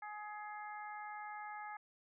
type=harmonic tone; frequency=420 Hz; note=G#4; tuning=19 cents sharp; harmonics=2 / 3 / 4 / 5; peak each=-46 / -51 / -53 / -54 dBFS; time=0.02-1.77 s; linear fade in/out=5 ms; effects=none